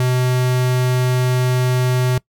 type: tone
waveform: square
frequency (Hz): 126.4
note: B2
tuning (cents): +41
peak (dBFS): -15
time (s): 0-2.18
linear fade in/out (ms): 2
effects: noise-tail reverb RT60 0.1 s tail -22 dB re dry